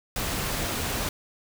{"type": "noise", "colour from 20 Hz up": "pink", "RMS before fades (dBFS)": -29, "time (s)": [0.16, 1.09], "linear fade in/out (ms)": 2, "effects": []}